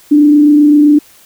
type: tone with frequency modulation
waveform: sine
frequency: 295.2 Hz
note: D4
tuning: 9 cents sharp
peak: -3 dBFS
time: 0.11-0.99 s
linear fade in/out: 10 ms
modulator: 27.7 Hz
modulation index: 0.27
effects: white hiss -43 dBFS RMS until 1.25 s